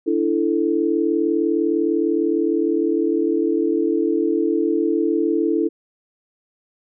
sine chord, D suspended second, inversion none, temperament equal with one note detuned, 293.7 / 333.5 / 440 Hz, D4 / E4 / A4, 0 / +20 / 0 cents, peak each -22 / -19 / -22 dBFS, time 0.06-5.69 s, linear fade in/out 20 ms, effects none

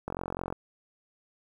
click train, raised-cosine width 1 ms, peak -19 dBFS, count 21, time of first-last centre 0.08-0.525 s, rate 44.9 Hz, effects 9-bit

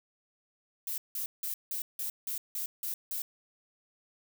violet noise bursts, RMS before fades -35 dBFS, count 9, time 0.87-3.22 s, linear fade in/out 2 ms, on 110 ms, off 170 ms, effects none

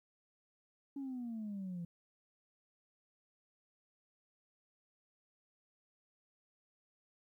sine exponential sweep, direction down, 282.6 to 168.2 Hz, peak -38 dBFS, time 0.96-1.85 s, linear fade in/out 5 ms, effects tanh soft clip ceiling -37 dBFS + 13-bit

